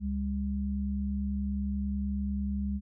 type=tone pair together; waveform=sine; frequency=70.2 / 201.3 Hz; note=C#2 / G3; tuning=+22 / +46 cents; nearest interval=octave + tritone; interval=1824 cents; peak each=-32 / -31 dBFS; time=0-2.81 s; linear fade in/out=50 ms; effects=none